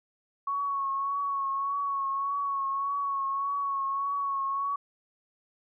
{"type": "tone with vibrato", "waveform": "sine", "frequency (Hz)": 1108.7, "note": "C#6", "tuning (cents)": 0, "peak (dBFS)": -27, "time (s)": [0.47, 4.76], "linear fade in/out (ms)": 5, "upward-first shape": "triangle", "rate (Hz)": 1.7, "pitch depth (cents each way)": 36, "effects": []}